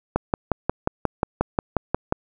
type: click train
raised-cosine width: 1 ms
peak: -5 dBFS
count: 12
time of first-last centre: 0.16-2.124 s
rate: 5.6 Hz
effects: none